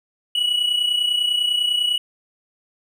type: tone pair together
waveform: triangle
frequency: 2905 / 2935 Hz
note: F#7 / F#7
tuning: -32 / -15 cents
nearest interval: unison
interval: 17 cents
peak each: -23 / -17 dBFS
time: 0.35-1.98 s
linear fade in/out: 5 ms
effects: none